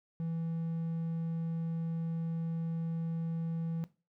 triangle tone, 164.9 Hz, E3, 1 cent sharp, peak -31 dBFS, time 0.2-3.84 s, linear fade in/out 0 ms, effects noise-tail reverb RT60 0.3 s tail -17 dB re dry

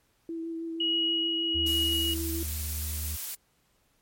sine tone with vibrato, 329.6 Hz, E4, in tune, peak -32 dBFS, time 0.29-2.43 s, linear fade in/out 2 ms, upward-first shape triangle, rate 6.3 Hz, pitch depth 18 cents each way
sine tone with tremolo, 2902 Hz, F#7, 34 cents flat, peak -24 dBFS, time 0.8-2.14 s, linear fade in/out 5 ms, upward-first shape sine, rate 1.3 Hz, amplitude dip 30%
triangle tone, 76.3 Hz, D#2, 33 cents flat, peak -30 dBFS, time 1.54-3.17 s, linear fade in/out 20 ms
blue noise, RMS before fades -35 dBFS, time 1.66-3.35 s, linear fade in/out 5 ms
effects pink hiss -69 dBFS RMS until 4.01 s + MP3 64 kbps

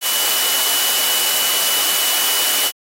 sine tone in noise, 2960 Hz, F#7, in tune, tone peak -22 dBFS, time 0.01-2.72 s, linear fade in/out 50 ms, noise white, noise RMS -18 dBFS, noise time 0.01-2.72 s, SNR -7 dB, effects high-pass 400 Hz 12 dB/octave + AAC 48 kbps

